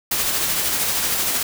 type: noise with tremolo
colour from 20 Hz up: white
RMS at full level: -20 dBFS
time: 0.11-1.43 s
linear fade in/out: 5 ms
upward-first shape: sine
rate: 13 Hz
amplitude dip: 30%
effects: none